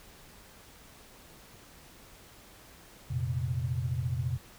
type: chord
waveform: sine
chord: F suspended fourth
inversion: none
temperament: just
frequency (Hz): 87.31 / 116.41 / 130.96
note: F2 / Bb2 / C3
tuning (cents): 0 / -2 / +2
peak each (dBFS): -35 / -33 / -32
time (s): 3.1-4.38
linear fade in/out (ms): 10
effects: pink hiss -54 dBFS RMS until 4.58 s